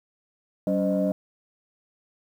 sine tone cluster, 190.2 / 283.2 / 515 / 615 Hz, F#3 / C#4 / C5 / D#5, +48 / +37 / -28 / -20 cents, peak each -24 / -27 / -30 / -25 dBFS, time 0.67-1.12 s, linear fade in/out 2 ms, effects tanh soft clip ceiling -13 dBFS + 9-bit

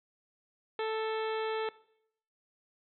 harmonic tone with a mistuned harmonic, 440 Hz, A4, in tune, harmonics 1 / 2 / 3 / 4 / 5 / 6 / 7 / 8 / 9, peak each -32 / -38 / -42 / -44 / -46 / -48 / -49 / -50 / -51 dBFS, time 0.79-1.69 s, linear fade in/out 2 ms, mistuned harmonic 7, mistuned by +60 cents, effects noise-tail reverb RT60 0.7 s tail -20 dB re dry

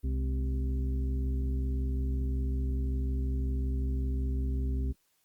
harmonic tone with a mistuned harmonic, 65.41 Hz, C2, in tune, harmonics 1 / 2 / 3 / 4 / 6, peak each -28 / -39 / -46 / -40 / -47 dBFS, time 0.03-4.93 s, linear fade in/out 20 ms, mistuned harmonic 3, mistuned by +110 cents, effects white hiss -72 dBFS RMS until 5.24 s + Opus 24 kbps

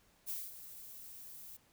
violet noise with ADSR envelope, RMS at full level -39 dBFS, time 0.26-1.57 s, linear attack 37 ms, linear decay 210 ms, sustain -12 dB, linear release 9 ms, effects pink hiss -69 dBFS RMS until 1.72 s

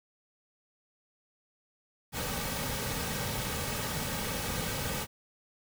pink noise with comb filter, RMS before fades -34 dBFS, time 2.12-5.07 s, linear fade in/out 50 ms, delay 2.9 ms, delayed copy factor -0.55, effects none

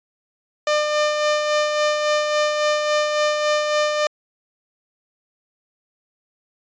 sawtooth tone with tremolo, 600 Hz, D5, 37 cents sharp, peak -12 dBFS, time 0.67-4.07 s, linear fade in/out 2 ms, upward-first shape sine, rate 3.6 Hz, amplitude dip 40%, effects resampled to 16000 Hz

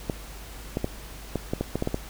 clicks, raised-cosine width 2 ms, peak -12 dBFS, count 10, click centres 0.098 / 0.771 / 0.844 / 1.357 / 1.535 / 1.61 / 1.756 / 1.824 / 1.874 / 1.944 s, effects added 50 Hz sine -41 dBFS peak until 2.09 s + pink hiss -44 dBFS RMS until 2.09 s

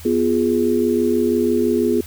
sine chord, F diminished, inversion second, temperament equal, 246.9 / 349.2 / 415.3 Hz, Cb4 / F4 / Ab4, 0 / 0 / 0 cents, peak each -19 dBFS, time 0.05-2.01 s, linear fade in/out 5 ms, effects added 82 Hz sine -36 dBFS peak until 2.06 s + white hiss -41 dBFS RMS until 2.06 s

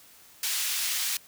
pink high-pass noise, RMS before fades -29 dBFS, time 0.43-1.17 s, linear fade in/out 2 ms, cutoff 2800 Hz, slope 12 dB/octave, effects white hiss -54 dBFS RMS until 1.27 s

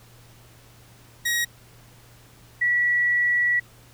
sawtooth / sine tone pair in turn, 1896 / 1941.4 Hz, A#6 / B6, +29 / -30 cents, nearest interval unison, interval 41 cents, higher second, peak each -18 dBFS, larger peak neither, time 1.25-1.45 / 2.61-3.6 s, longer second, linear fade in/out 10 ms, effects added 118 Hz sine -52 dBFS peak until 3.93 s + pink hiss -53 dBFS RMS until 3.93 s

